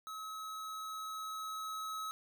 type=tone with level ramp; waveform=square; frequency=1284 Hz; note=E6; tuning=46 cents flat; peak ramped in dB=-43 to -39 dBFS; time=0.07-2.11 s; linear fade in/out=0 ms; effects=13-bit

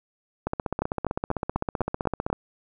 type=two click trains; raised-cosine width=1 ms; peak=-12 / -11 dBFS; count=30 / 7; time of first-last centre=0.47-2.329 / 0.82-2.301 s; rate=15.6 / 4.05 Hz; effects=none

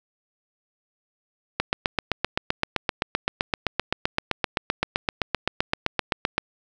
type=click train; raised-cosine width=0.3 ms; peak=-5 dBFS; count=38; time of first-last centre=1.6-6.38 s; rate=7.74 Hz; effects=none

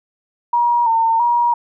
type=tone with vibrato; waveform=sine; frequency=930 Hz; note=A#5; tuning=4 cents flat; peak=-12 dBFS; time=0.53-1.54 s; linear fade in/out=5 ms; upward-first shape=square; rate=1.5 Hz; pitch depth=43 cents each way; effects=none

